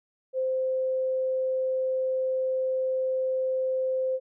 sine tone, 520 Hz, C5, 11 cents flat, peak -24 dBFS, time 0.33-4.2 s, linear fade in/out 50 ms, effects none

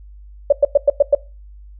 sine tone bursts, 570 Hz, C#5, 48 cents sharp, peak -6 dBFS, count 6, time 0.5-1.15 s, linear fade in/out 5 ms, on 25 ms, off 100 ms, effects noise-tail reverb RT60 0.3 s tail -20 dB re dry + added 50 Hz sine -37 dBFS peak until 1.79 s

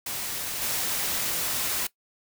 white noise with level steps, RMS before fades -32 / -28 dBFS, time 0.06-1.87 s, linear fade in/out 5 ms, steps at 0.61 s, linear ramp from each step 10 ms, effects noise-tail reverb RT60 0.1 s tail -19 dB re dry

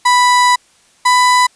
35% pulse tone pair in turn, 987.8 / 995.2 Hz, B5 / B5, 0 / +13 cents, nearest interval unison, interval 13 cents, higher second, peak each -6 dBFS, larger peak neither, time 0.05-0.56 / 1.05-1.47 s, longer first, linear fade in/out 10 ms, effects white hiss -51 dBFS RMS until 1.55 s + resampled to 22050 Hz

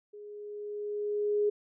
sine tone with level ramp, 415.3 Hz, G#4, in tune, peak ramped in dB -44 to -23 dBFS, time 0.13-1.5 s, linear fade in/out 10 ms, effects none

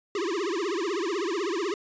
square tone with vibrato, 370 Hz, F#4, in tune, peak -27 dBFS, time 0.15-1.74 s, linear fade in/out 2 ms, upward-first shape triangle, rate 16 Hz, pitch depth 280 cents each way, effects resampled to 16000 Hz

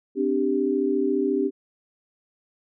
sine chord, C suspended second, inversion none, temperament equal with one note detuned, 259.4 / 293.7 / 392 Hz, C4 / D4 / G4, -15 / 0 / 0 cents, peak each -26 / -25 / -23 dBFS, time 0.15-1.51 s, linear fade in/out 50 ms, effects none

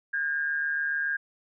sine tone with amplitude modulation, 1617 Hz, G#6, 47 cents flat, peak -23 dBFS, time 0.13-1.17 s, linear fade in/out 10 ms, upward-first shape sine, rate 147 Hz, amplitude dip 55%, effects none

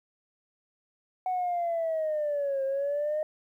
sine linear two-way sweep, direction down then up, 745 to 535 to 619 Hz, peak -25 dBFS, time 1.26-3.23 s, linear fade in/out 2 ms, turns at 2.64 s, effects tanh soft clip ceiling -23 dBFS + 11-bit

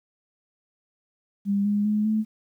sine tone with pitch steps, 200.3 / 205.7 / 211.2 / 216.9 Hz, G3 / G#3 / G#3 / A3, +38 / -16 / +29 / -25 cents, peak -20 dBFS, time 1.45-2.25 s, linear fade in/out 50 ms, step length 200 ms, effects 10-bit

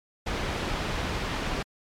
pink low-pass noise, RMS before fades -30 dBFS, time 0.26-1.63 s, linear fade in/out 10 ms, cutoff 3800 Hz, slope 12 dB/octave, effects MP3 96 kbps

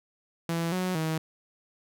sawtooth tone with pitch steps, 167 / 183.8 / 159.3 Hz, E3 / F#3 / D#3, +23 / -11 / +41 cents, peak -23 dBFS, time 0.49-1.18 s, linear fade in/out 2 ms, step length 230 ms, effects none

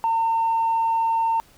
sine tone, 908 Hz, A#5, 46 cents flat, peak -17 dBFS, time 0.04-1.4 s, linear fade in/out 0 ms, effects tanh soft clip ceiling -15 dBFS + pink hiss -54 dBFS RMS until 1.57 s

